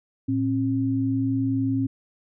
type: tone pair together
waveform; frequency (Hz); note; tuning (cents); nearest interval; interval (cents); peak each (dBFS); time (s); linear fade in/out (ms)
sine; 112.7 / 268.9; A2 / C4; +42 / +47; octave + minor third; 1505; -26 / -22; 0.28-1.87; 10
effects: none